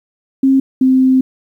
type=tone pair in turn; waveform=sine; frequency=267.9 / 260.4 Hz; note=C4 / C4; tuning=+41 / -8 cents; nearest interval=unison; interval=49 cents; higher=first; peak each=-7 dBFS; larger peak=neither; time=0.43-0.6 / 0.81-1.21 s; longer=second; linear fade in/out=5 ms; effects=8-bit